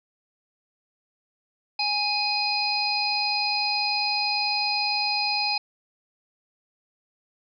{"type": "harmonic tone with a mistuned harmonic", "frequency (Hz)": 830.6, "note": "G#5", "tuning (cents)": 0, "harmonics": [1, 3, 5, 6], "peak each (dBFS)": [-28, -28, -28, -28], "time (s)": [1.79, 5.58], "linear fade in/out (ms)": 5, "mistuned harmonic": 6, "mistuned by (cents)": -17, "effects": []}